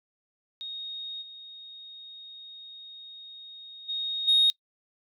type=tone with level steps; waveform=sine; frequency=3729 Hz; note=A#7; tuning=in tune; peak=-34 / -42 / -28 / -16 dBFS; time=0.61-4.5 s; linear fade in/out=0 ms; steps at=1.21 / 3.88 / 4.27 s; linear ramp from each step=20 ms; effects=noise-tail reverb RT60 0.1 s tail -25 dB re dry + tanh soft clip ceiling -14 dBFS